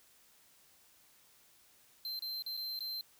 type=tone with dropouts; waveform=square; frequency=4119 Hz; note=C8; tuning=28 cents flat; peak=-38 dBFS; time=2.05-3.01 s; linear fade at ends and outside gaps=1 ms; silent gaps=2.192-2.222 / 2.423-2.463 / 2.568-2.574 / 2.791-2.806 s; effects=white hiss -65 dBFS RMS until 3.19 s